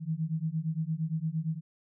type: beating tone pair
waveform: sine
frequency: 155.56 / 164.26 Hz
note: D#3 / E3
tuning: 0 / -6 cents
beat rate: 8.7 Hz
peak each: -32 / -32 dBFS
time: 0-1.61 s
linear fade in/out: 50 ms
effects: none